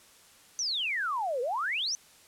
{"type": "exponential two-way sweep", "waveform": "sine", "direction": "down then up", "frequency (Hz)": [6220, 466.2, 6220], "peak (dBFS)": -28, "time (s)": [0.59, 1.95], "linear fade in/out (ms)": 0, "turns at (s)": 1.41, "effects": ["white hiss -57 dBFS RMS until 2.27 s", "low-pass 11000 Hz 12 dB/octave"]}